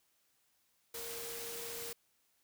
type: tone in noise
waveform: sine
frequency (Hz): 465.5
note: A#4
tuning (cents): -2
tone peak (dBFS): -47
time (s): 0.94-1.93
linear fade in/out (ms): 5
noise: white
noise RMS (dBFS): -44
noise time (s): 0.94-1.93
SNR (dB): -6
effects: white hiss -75 dBFS RMS until 2.43 s